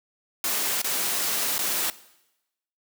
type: noise with dropouts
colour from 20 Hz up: white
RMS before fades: -26 dBFS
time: 0.44-1.9 s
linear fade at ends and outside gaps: 1 ms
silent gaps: 0.817-0.844 / 1.581-1.591 s
effects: noise-tail reverb RT60 0.9 s tail -18 dB re dry + high-pass 200 Hz 12 dB/octave

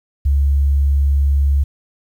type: tone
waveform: sine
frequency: 70 Hz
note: C#2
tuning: 18 cents sharp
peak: -11 dBFS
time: 0.25-1.64 s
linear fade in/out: 10 ms
effects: 8-bit

